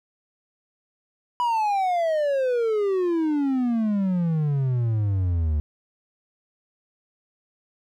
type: exponential sweep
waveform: triangle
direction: down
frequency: 987.8 to 73.42 Hz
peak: -18 dBFS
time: 1.4-5.6 s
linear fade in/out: 0 ms
effects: none